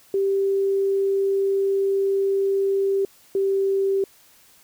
sine tone pair in turn, 392 / 390.3 Hz, G4 / G4, 0 / -8 cents, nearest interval unison, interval 8 cents, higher first, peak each -18 dBFS, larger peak neither, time 0.14-3.05 / 3.35-4.04 s, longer first, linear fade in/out 2 ms, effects white hiss -54 dBFS RMS until 4.63 s

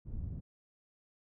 pink low-pass noise, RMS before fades -40 dBFS, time 0.05-0.41 s, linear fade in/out 20 ms, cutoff 130 Hz, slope 12 dB/octave, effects none

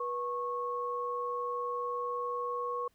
sine tone pair together, 486.3 / 1097 Hz, B4 / C#6, -27 / -18 cents, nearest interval octave + major second, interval 1409 cents, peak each -36 / -34 dBFS, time 0-2.88 s, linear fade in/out 5 ms, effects pink hiss -72 dBFS RMS until 2.94 s

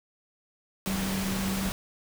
sine tone in noise, 192.4 Hz, G3, 32 cents flat, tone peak -29 dBFS, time 0.87-1.69 s, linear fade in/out 0 ms, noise pink, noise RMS -33 dBFS, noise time 0.86-1.72 s, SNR +1 dB, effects none

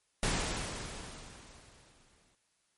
pink noise with exponential decay, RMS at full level -30 dBFS, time 0.23-2.35 s, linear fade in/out 1 ms, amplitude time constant 460 ms, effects white hiss -75 dBFS RMS until 2.77 s + MP3 48 kbps

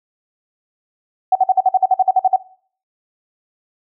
sine tone bursts, 750 Hz, F#5, 23 cents sharp, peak -8 dBFS, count 13, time 1.32-2.362 s, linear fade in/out 5 ms, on 34 ms, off 50 ms, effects noise-tail reverb RT60 0.5 s tail -19 dB re dry

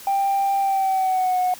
sine tone with pitch glide, 789 to 731.9 Hz, G5 to F#5, +11 to -19 cents, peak -16 dBFS, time 0.07-1.54 s, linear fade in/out 2 ms, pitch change -130 cents, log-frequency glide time 0.59-1.38 s, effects tanh soft clip ceiling -15 dBFS + white hiss -41 dBFS RMS until 1.59 s

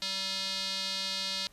square tone with band-pass filter, 192.6 Hz, G3, 30 cents flat, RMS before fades -34 dBFS, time 0.02-1.47 s, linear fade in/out 0 ms, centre 4200 Hz, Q 3.7, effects pink hiss -61 dBFS RMS until 1.52 s + resampled to 32000 Hz

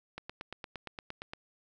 click train, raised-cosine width 0.3 ms, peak -24 dBFS, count 11, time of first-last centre 0.18-1.335 s, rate 8.66 Hz, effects none

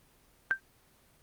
sine tone with exponential decay, 1568 Hz, G6, in tune, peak -19 dBFS, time 0.51-0.6 s, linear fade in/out 0 ms, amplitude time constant 18 ms, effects pink hiss -64 dBFS RMS until 1.22 s + Opus 24 kbps

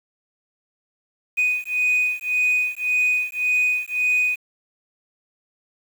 sine beating tone pair, 2489 / 2490.8 Hz, D#7 / D#7, 0 / +1 cents, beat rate 1.8 Hz, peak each -20 dBFS, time 1.37-4.36 s, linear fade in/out 20 ms, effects tanh soft clip ceiling -14 dBFS + 7-bit

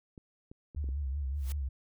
clicks, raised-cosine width 3 ms, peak -35 dBFS, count 5, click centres 0.178 / 0.515 / 0.748 / 0.842 / 0.889 s
sine tone with vibrato, 69.3 Hz, C#2, in tune, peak -31 dBFS, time 0.76-1.69 s, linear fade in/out 10 ms, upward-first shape triangle, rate 5.3 Hz, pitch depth 130 cents each way
white noise with exponential growth, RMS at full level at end -43 dBFS, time 1.34-1.52 s, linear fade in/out 0 ms, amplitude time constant 39 ms
effects none

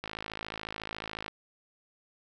click train, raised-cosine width 0.3 ms, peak -20 dBFS, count 68, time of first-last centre 0.04-1.281 s, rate 54 Hz, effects none

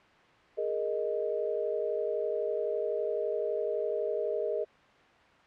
sine chord, Ab suspended second, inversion none, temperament just, 415.3 / 467.2 / 623 Hz, Ab4 / Bb4 / Eb5, 0 / +4 / +2 cents, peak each -33 dBFS, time 0.57-4.65 s, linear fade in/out 20 ms, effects white hiss -58 dBFS RMS until 5.46 s + low-pass 2000 Hz 12 dB/octave

